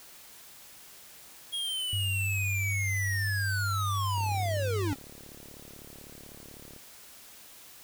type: linear sweep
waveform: square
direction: down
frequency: 3300 to 260.6 Hz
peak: -31 dBFS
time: 1.52-4.95 s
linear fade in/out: 20 ms
type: tone with vibrato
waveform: sine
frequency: 98.9 Hz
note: G2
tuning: 16 cents sharp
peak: -29 dBFS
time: 1.93-4.93 s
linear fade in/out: 0 ms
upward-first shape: square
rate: 15 Hz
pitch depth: 8 cents each way
type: click train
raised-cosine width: 2 ms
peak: -36 dBFS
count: 94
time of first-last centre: 4.18-6.763 s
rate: 36 Hz
effects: white hiss -51 dBFS RMS until 7.83 s